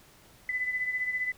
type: beating tone pair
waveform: sine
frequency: 2002 / 2017 Hz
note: B6 / B6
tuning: +23 / +36 cents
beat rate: 15 Hz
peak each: -29 / -36 dBFS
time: 0.49-1.32 s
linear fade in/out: 2 ms
effects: pink hiss -57 dBFS RMS until 1.37 s